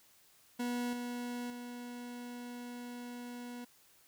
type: tone with level steps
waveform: 40% pulse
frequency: 243.1 Hz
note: B3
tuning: 27 cents flat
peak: -33 / -37 / -42 dBFS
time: 0.59-3.65 s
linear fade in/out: 10 ms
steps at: 0.93 / 1.5 s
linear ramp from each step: 2 ms
effects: white hiss -65 dBFS RMS until 4.07 s